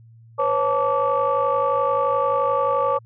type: tone cluster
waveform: sine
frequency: 498.5 / 550 / 878 / 1157 Hz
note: B4 / C#5 / A5 / D6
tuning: +16 / -14 / -4 / -26 cents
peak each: -24 / -21 / -25 / -21 dBFS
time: 0.38-2.99 s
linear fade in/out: 20 ms
effects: tanh soft clip ceiling -10 dBFS + added 114 Hz sine -45 dBFS peak until 3.05 s